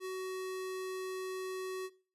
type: tone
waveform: square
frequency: 374.4 Hz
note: F#4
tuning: 20 cents sharp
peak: -38 dBFS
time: 0-1.9 s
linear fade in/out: 50 ms
effects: noise-tail reverb RT60 0.4 s tail -19 dB re dry + resampled to 32000 Hz